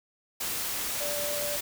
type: tone in noise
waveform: sine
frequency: 584 Hz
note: D5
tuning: 10 cents flat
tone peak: -33 dBFS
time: 1-1.57 s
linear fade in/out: 10 ms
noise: white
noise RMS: -32 dBFS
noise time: 0.4-1.61 s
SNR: -4 dB
effects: none